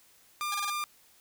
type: tone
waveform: sawtooth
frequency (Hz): 1198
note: D6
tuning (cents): +34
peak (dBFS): -27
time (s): 0.41-0.84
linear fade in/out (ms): 0
type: tone bursts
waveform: 5% pulse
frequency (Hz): 819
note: G#5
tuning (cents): -24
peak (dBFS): -22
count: 4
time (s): 0.52-0.7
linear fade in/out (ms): 2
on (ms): 24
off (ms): 28
effects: white hiss -61 dBFS RMS until 1.2 s